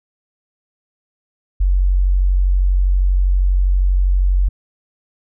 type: tone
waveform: sine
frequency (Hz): 46.25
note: F#1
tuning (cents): 0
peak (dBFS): -11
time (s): 1.6-4.49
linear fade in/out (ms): 10
effects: none